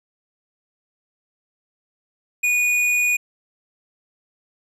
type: tone with hard clipping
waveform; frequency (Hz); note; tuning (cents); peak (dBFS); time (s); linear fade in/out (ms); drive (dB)
sine; 2460; D#7; -20; -18; 2.43-3.17; 10; 10
effects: resampled to 32000 Hz